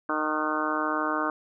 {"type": "harmonic tone with a mistuned harmonic", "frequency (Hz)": 154, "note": "D#3", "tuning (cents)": -17, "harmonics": [2, 3, 4, 5, 6, 7, 8, 9, 10], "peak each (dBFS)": [-31, -37, -34, -37, -35, -32, -31, -35, -34], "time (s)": [0.09, 1.3], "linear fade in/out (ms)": 2, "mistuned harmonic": 10, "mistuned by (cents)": -41, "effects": []}